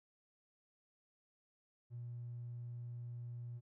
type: tone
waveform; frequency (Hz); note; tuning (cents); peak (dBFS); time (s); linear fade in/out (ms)
triangle; 119.9; A#2; +49; -40; 1.9-3.61; 50
effects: tanh soft clip ceiling -41 dBFS